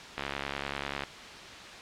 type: click train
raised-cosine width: 0.3 ms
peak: -16 dBFS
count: 61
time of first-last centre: 0.18-1.036 s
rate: 70.1 Hz
effects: white hiss -44 dBFS RMS until 1.81 s + low-pass 4000 Hz 12 dB/octave